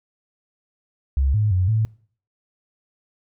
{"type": "tone with pitch steps", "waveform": "sine", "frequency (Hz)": [67.8, 106.2, 91.8, 110.1], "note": ["C#2", "G#2", "F#2", "A2"], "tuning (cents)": [-38, 39, -13, 2], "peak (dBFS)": -16, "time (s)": [1.17, 1.85], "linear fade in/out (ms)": 0, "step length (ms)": 170, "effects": ["noise-tail reverb RT60 0.5 s tail -24 dB re dry"]}